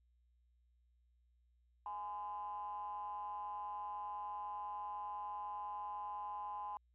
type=ring-modulated tone; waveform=triangle; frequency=95 Hz; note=F#2; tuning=46 cents sharp; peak=-36 dBFS; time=1.86-6.77 s; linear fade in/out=0 ms; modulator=927 Hz; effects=tanh soft clip ceiling -32 dBFS + added 60 Hz sine -70 dBFS peak until 6.94 s